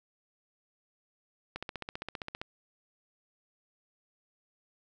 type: click train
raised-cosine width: 0.3 ms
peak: -21 dBFS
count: 14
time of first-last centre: 1.56-2.415 s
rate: 15.2 Hz
effects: none